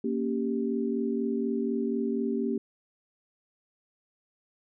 sine chord, G diminished, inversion first, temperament equal, 233.1 / 277.2 / 392 Hz, Bb3 / Db4 / G4, 0 / 0 / 0 cents, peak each -29 / -32 / -31 dBFS, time 0.04-2.58 s, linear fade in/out 5 ms, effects none

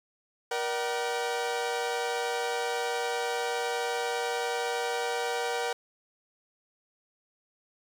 sawtooth tone cluster, 474.8 / 596 / 762 Hz, A#4 / D5 / G5, +32 / +25 / -49 cents, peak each -27 / -35 / -29 dBFS, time 0.51-5.73 s, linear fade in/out 5 ms, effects low-pass 9000 Hz 12 dB/octave + 9-bit

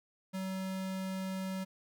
square tone, 189.5 Hz, F#3, 42 cents sharp, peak -36 dBFS, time 0.33-1.65 s, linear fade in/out 20 ms, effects none

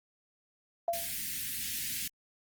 sine tone with exponential decay, 680 Hz, F5, 46 cents flat, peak -24 dBFS, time 0.88-1.13 s, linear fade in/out 2 ms, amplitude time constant 53 ms
white band-stop noise, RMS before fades -36 dBFS, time 0.93-2.08 s, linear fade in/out 5 ms, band 280 to 1700 Hz, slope 48 dB/octave
effects Opus 24 kbps

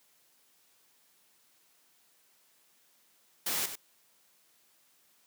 white noise with echo, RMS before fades -32 dBFS, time 3.46-3.66 s, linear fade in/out 5 ms, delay 96 ms, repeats 1, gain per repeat -9 dB, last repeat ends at 3.756 s, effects white hiss -67 dBFS RMS until 5.26 s + high-pass 150 Hz 12 dB/octave

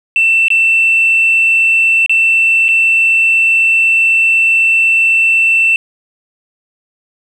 sine tone with dropouts, 2678 Hz, E7, 27 cents sharp, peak -6 dBFS, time 0.16-5.76 s, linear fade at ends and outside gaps 1 ms, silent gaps 0.483-0.503 / 2.062-2.095 / 2.683-2.688 s, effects tanh soft clip ceiling -3 dBFS + 7-bit

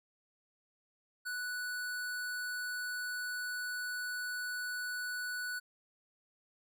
square tone, 1480 Hz, F#6, in tune, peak -37 dBFS, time 1.25-5.6 s, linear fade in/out 20 ms, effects none

